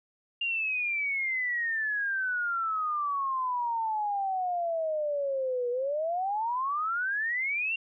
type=exponential two-way sweep; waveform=sine; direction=down then up; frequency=2811 to 480 to 2785 Hz; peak=-27 dBFS; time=0.41-7.76 s; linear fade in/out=5 ms; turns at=5.7 s; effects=none